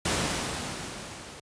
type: noise with level ramp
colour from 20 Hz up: pink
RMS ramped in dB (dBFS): -25 to -44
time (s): 0.05-1.4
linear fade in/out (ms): 5
effects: high-pass 80 Hz 12 dB/octave + resampled to 22050 Hz